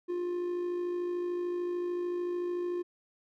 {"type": "tone with amplitude modulation", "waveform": "triangle", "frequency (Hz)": 353, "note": "F4", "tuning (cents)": 19, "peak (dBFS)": -27, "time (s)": [0.08, 2.83], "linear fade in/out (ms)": 20, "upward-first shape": "sine", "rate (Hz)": 53.5, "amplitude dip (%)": 35, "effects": []}